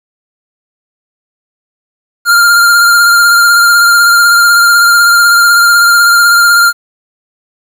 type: tone with vibrato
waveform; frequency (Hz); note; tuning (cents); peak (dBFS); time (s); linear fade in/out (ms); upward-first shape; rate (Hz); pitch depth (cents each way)
square; 1398; F6; +1; -4; 2.25-6.73; 50; sine; 16; 24
effects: 7-bit